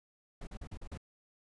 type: noise bursts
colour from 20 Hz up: brown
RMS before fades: -43 dBFS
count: 6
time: 0.41-0.976 s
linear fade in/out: 5 ms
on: 61 ms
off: 40 ms
effects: resampled to 24000 Hz